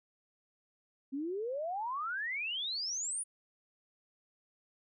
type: exponential sweep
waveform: sine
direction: up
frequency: 261.6 to 9980 Hz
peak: -34 dBFS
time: 1.12-3.24 s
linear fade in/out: 20 ms
effects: none